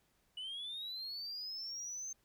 sine linear sweep, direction up, 2929 to 6320 Hz, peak -39 dBFS, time 0.37-2.13 s, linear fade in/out 5 ms, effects tanh soft clip ceiling -39 dBFS + pink hiss -75 dBFS RMS until 2.24 s

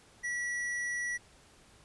sine tone with tanh clipping, 1940 Hz, B6, 31 cents flat, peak -34 dBFS, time 0.23-1.18 s, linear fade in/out 20 ms, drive 13 dB, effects pink hiss -60 dBFS RMS until 1.84 s + resampled to 24000 Hz

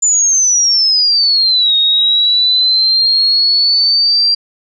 sine exponential two-way sweep, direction down then up, 7120 to 3729 to 4748 Hz, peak -8 dBFS, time 0.02-4.35 s, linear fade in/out 10 ms, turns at 1.76 s, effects none

